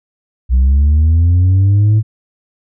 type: linear sweep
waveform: sine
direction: up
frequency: 61.1 to 110 Hz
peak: -4 dBFS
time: 0.49-2.03 s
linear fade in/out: 50 ms
effects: tanh soft clip ceiling -6 dBFS